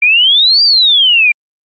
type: exponential two-way sweep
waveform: sine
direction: up then down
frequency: 2340 to 4800 to 2340 Hz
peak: -5 dBFS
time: 0.02-1.32 s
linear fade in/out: 5 ms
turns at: 0.63 s
effects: Opus 48 kbps